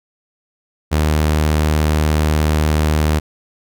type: tone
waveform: sawtooth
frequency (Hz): 76.7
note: D#2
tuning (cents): -24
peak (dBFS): -9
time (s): 0.91-3.2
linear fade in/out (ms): 20
effects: none